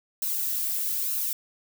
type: noise with flanger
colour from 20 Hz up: violet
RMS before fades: -28 dBFS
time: 0.22-1.33 s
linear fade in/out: 2 ms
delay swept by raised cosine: 0.73 to 2.53 ms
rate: 1.1 Hz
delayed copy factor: +0.55
effects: none